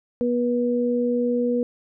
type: tone pair together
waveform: sine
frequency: 242.6 / 485.2 Hz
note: B3 / B4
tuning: -31 / -31 cents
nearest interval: octave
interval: 1200 cents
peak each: -22 dBFS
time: 0.21-1.63 s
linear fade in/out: 0 ms
effects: none